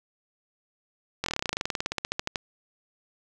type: slowing click train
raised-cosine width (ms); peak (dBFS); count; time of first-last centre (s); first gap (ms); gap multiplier
0.2; -10; 25; 1.24-2.358; 22; 1.06
effects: none